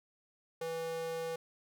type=tone with high-pass filter; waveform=square; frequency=164.1 Hz; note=E3; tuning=8 cents flat; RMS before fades=-38 dBFS; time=0.61-1.36 s; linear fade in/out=5 ms; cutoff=430 Hz; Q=3.1; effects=none